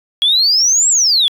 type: exponential two-way sweep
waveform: sine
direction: up then down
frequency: 3292 to 7800 to 3292 Hz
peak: -8 dBFS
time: 0.22-1.28 s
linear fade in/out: 0 ms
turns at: 0.89 s
effects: tanh soft clip ceiling -5 dBFS